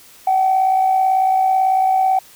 sine tone with amplitude modulation, 760 Hz, F#5, 46 cents sharp, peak -9 dBFS, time 0.27-2.19 s, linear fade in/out 5 ms, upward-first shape sine, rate 58.1 Hz, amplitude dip 50%, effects tanh soft clip ceiling -7 dBFS + white hiss -45 dBFS RMS until 2.35 s

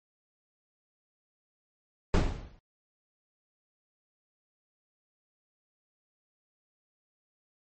brown noise with exponential decay, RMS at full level -19 dBFS, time 2.14-2.59 s, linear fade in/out 0 ms, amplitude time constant 97 ms, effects low-pass 7000 Hz 12 dB/octave + MP3 32 kbps

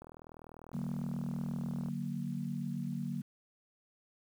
click train, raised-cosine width 1 ms, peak -35 dBFS, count 76, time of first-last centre 0.02-1.886 s, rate 40.2 Hz
sine chord, D augmented, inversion none, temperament equal, 146.83 / 185 / 233.1 Hz, D3 / F#3 / A#3, 0 / 0 / 0 cents, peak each -39 dBFS, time 0.73-3.22 s, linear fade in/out 10 ms
effects 10-bit

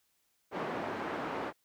pink band-pass noise, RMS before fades -37 dBFS, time 0.51-1.53 s, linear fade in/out 50 ms, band 280 to 1400 Hz, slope 12 dB/octave, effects white hiss -75 dBFS RMS until 1.64 s

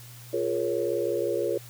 sine chord, Bb minor seventh, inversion second, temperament equal with one note detuned, 349.2 / 415.3 / 474.6 / 554.4 Hz, F4 / Ab4 / Bb4 / Db5, 0 / 0 / +31 / 0 cents, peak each -30 dBFS, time 0.33-1.58 s, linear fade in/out 5 ms, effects added 120 Hz sine -45 dBFS peak until 1.69 s + white hiss -49 dBFS RMS until 1.69 s

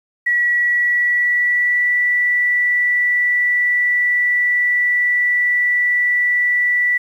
sine tone with pitch glide, 1933 to 1962.2 Hz, B6 to B6, -38 to -12 cents, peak -13 dBFS, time 0.26-6.98 s, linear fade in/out 10 ms, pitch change +26 cents, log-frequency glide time 0.53-1.93 s, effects 8-bit

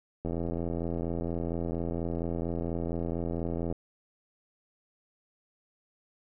click train, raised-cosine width 2 ms, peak -20 dBFS, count 294, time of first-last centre 0.25-3.726 s, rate 84.3 Hz, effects none

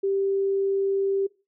sine tone, 392 Hz, G4, in tune, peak -21 dBFS, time 0.03-1.27 s, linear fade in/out 10 ms, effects noise-tail reverb RT60 0.3 s tail -22 dB re dry

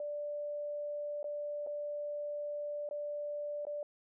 sine tone with dropouts, 587.3 Hz, D5, in tune, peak -36 dBFS, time 0-3.83 s, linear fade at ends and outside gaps 2 ms, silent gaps 1.23-1.242 / 1.665-1.671 / 2.89-2.91 / 3.652-3.668 s, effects none

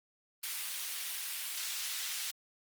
pink high-pass noise, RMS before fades -38 dBFS, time 0.43-2.31 s, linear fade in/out 5 ms, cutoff 2600 Hz, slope 12 dB/octave, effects Opus 32 kbps

